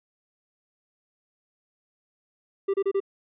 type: tone bursts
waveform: triangle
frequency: 393.1 Hz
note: G4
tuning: 5 cents sharp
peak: -19 dBFS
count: 4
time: 2.68-3.003 s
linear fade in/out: 10 ms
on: 59 ms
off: 29 ms
effects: resampled to 8000 Hz